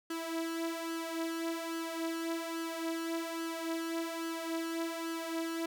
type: tone with flanger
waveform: sawtooth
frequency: 329.6 Hz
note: E4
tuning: in tune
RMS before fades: -37 dBFS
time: 0.1-5.66 s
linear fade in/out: 5 ms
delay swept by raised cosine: 0.65 to 3.75 ms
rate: 1.2 Hz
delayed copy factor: +0.65
effects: none